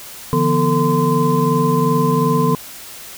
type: tone cluster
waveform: sine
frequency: 147.5 / 170.2 / 245.9 / 446.2 / 1029 Hz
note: D3 / F3 / B3 / A4 / C6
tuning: +8 / -44 / -7 / +24 / -29 cents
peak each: -19 dBFS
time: 0.33-2.55 s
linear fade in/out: 0 ms
effects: white hiss -35 dBFS RMS until 3.17 s